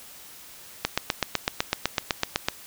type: click train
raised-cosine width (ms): 0.2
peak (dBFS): -4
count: 14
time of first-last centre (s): 0.85-2.485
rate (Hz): 7.95
effects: white hiss -46 dBFS RMS until 2.66 s